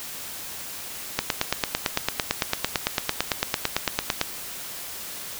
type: click train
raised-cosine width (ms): 0.2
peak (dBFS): -3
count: 28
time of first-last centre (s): 1.19-4.214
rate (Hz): 8.93
effects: white hiss -36 dBFS RMS until 5.39 s